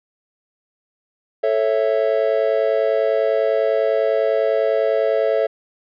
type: chord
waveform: triangle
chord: A major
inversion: none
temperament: just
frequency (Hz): 440 / 550 / 660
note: A4 / C#5 / E5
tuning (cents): 0 / -14 / +2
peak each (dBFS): -18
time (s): 1.43-5.47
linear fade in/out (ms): 10
effects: resampled to 11025 Hz